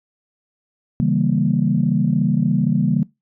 sine chord, C# diminished seventh, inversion none, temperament equal with one note detuned, 138.59 / 162.45 / 196 / 233.1 Hz, C#3 / E3 / G3 / Bb3, 0 / -25 / 0 / 0 cents, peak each -20 dBFS, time 1-3.03 s, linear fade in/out 0 ms, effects noise-tail reverb RT60 0.2 s tail -21 dB re dry + tanh soft clip ceiling -4 dBFS

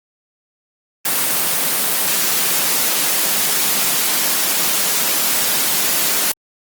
white high-pass noise, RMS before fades -17 dBFS, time 1.05-6.32 s, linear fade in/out 5 ms, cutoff 140 Hz, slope 96 dB/octave, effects Opus 24 kbps

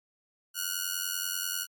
5% pulse ring-modulated tone, 1453 Hz, F#6, 32 cents flat, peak -16 dBFS, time 0.54-1.67 s, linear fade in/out 50 ms, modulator 45.1 Hz, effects MP3 96 kbps

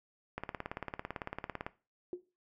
click train, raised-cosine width 0.5 ms, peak -22 dBFS, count 24, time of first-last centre 0.38-1.665 s, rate 17.9 Hz
sine tone with exponential decay, 357.9 Hz, F4, 42 cents sharp, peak -32 dBFS, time 2.13-2.23 s, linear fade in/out 1 ms, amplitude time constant 21 ms
effects noise-tail reverb RT60 0.3 s tail -17 dB re dry

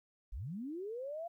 sine linear sweep, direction up, 34.65 to 698.5 Hz, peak -39 dBFS, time 0.32-1.28 s, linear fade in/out 10 ms, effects 13-bit

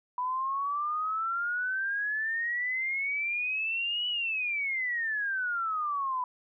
sine exponential two-way sweep, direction up then down, 987.8 to 2965 to 987.8 Hz, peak -28 dBFS, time 0.18-6.24 s, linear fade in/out 2 ms, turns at 4.08 s, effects none

